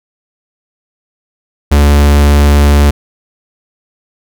45% pulse tone, 72.3 Hz, D2, 27 cents flat, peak -4 dBFS, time 1.71-2.91 s, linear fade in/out 10 ms, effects none

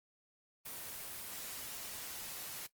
white noise, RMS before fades -45 dBFS, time 0.65-2.67 s, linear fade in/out 10 ms, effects noise-tail reverb RT60 0.1 s tail -18 dB re dry + Opus 24 kbps

